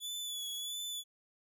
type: tone with vibrato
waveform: sawtooth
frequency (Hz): 3437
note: A7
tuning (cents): -41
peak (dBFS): -35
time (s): 0-1.04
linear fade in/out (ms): 50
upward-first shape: sine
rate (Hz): 1.5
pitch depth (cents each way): 37
effects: none